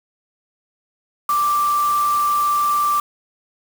sine tone in noise, 1174.7 Hz, D6, in tune, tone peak -15 dBFS, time 1.29-3 s, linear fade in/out 2 ms, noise white, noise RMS -32 dBFS, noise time 1.29-3 s, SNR +14 dB, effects none

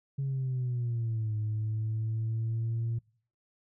sine exponential two-way sweep, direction down then up, 138.59 to 107 to 116 Hz, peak -27 dBFS, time 0.18-2.99 s, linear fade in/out 10 ms, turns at 1.36 s, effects noise-tail reverb RT60 0.5 s tail -25 dB re dry + tanh soft clip ceiling -26 dBFS

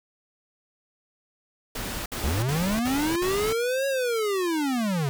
pink noise bursts, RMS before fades -32 dBFS, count 5, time 1.75-3.528 s, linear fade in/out 5 ms, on 310 ms, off 57 ms
square linear two-way sweep, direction up then down, 62 to 554.4 to 130.9 Hz, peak -24 dBFS, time 2.24-5.09 s, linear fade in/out 0 ms, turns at 3.87 s
effects none

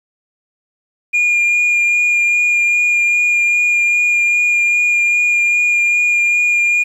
sine tone with vibrato, 2420 Hz, D#7, 49 cents flat, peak -8 dBFS, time 1.13-6.84 s, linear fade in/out 20 ms, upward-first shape sine, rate 2.5 Hz, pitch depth 12 cents each way, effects tanh soft clip ceiling -10 dBFS + 8-bit

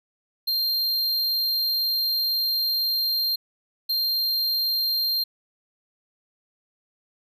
square tone bursts at uneven times, 4186 Hz, C8, in tune, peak -22 dBFS, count 2, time 0.47-3.36 / 3.89-5.24 s, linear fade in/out 10 ms, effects none

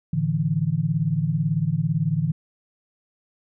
sine chord, A suspended fourth, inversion none, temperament equal, 110 / 146.83 / 164.81 Hz, A2 / D3 / E3, 0 / 0 / 0 cents, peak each -29 / -23 / -23 dBFS, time 0.13-2.32 s, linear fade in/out 5 ms, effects none

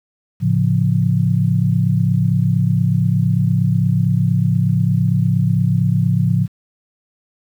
sine chord, A augmented, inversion none, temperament equal, 110 / 138.59 / 174.61 Hz, A2 / C#3 / E#3, 0 / 0 / 0 cents, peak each -17 dBFS, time 0.4-6.48 s, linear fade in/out 50 ms, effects 8-bit

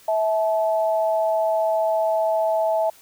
sine tone pair together, 650 / 865 Hz, E5 / A5, -24 / -30 cents, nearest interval perfect fourth, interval 494 cents, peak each -19 / -24 dBFS, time 0.08-2.9 s, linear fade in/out 5 ms, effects white hiss -51 dBFS RMS until 3.01 s

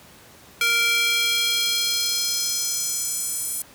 square tone with high-pass filter sweep, 466.2 Hz, A#4, in tune, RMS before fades -23 dBFS, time 0.61-3.62 s, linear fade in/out 2 ms, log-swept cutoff 2000 to 9700 Hz, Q 2, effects pink hiss -48 dBFS RMS until 3.74 s + high-pass 80 Hz 12 dB/octave

